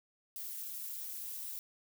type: noise with amplitude modulation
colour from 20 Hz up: violet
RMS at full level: -39 dBFS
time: 0.36-1.59 s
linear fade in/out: 0 ms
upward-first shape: sine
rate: 237 Hz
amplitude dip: 80%
effects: none